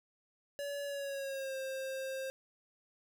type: tone with pitch glide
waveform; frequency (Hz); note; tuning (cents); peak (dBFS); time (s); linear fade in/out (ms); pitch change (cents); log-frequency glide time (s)
square; 569 to 530.9; C#5 to C5; +45 to +25; -38; 0.59-2.3; 0; -120; 0.85-1.56
effects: none